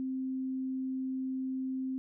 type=tone; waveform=sine; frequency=261.6 Hz; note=C4; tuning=in tune; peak=-32 dBFS; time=0-1.98 s; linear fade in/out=0 ms; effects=none